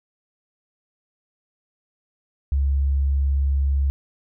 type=tone; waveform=sine; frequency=69.1 Hz; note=C#2; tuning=5 cents flat; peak=-17 dBFS; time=2.52-3.9 s; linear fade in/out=0 ms; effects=none